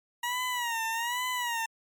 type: tone with vibrato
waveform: 20% pulse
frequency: 951 Hz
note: A#5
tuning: 34 cents sharp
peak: -24 dBFS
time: 0.23-1.66 s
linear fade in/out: 5 ms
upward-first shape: sine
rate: 1.2 Hz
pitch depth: 100 cents each way
effects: MP3 96 kbps